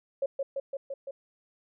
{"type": "tone with echo", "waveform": "sine", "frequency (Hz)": 548, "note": "C#5", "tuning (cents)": -20, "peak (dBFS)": -25, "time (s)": [0.22, 0.26], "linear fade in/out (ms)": 5, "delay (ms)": 170, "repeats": 5, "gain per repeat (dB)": -2, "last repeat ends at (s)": 1.11, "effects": []}